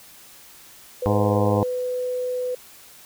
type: tone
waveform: sine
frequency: 500 Hz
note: B4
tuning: 21 cents sharp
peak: -23 dBFS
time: 1.02-2.55 s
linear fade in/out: 5 ms
type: harmonic tone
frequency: 103.83 Hz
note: G#2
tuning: in tune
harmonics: 1 / 2 / 3 / 4 / 5 / 6 / 7 / 8 / 9 / 10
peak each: -22 / -25 / -27 / -28 / -29 / -30 / -30 / -31 / -32 / -32 dBFS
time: 1.06-1.63 s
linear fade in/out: 0 ms
effects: white hiss -47 dBFS RMS until 3.05 s